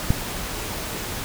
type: click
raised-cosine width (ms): 5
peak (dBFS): -5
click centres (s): 0.105
effects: pink hiss -30 dBFS RMS until 1.24 s